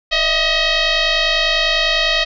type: tone with frequency modulation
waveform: sine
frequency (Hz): 610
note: D#5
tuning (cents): -34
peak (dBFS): -13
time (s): 0.11-2.25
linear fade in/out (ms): 20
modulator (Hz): 635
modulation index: 6.3
effects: none